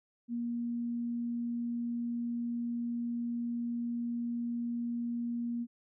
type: tone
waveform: sine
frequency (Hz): 236.9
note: A#3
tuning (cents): +28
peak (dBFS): -32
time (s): 0.28-5.67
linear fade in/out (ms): 50
effects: none